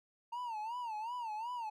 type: tone with vibrato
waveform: triangle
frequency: 916 Hz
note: A#5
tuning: 31 cents flat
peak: -36 dBFS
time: 0.32-1.7 s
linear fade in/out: 10 ms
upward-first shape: sine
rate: 2.7 Hz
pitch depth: 140 cents each way
effects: none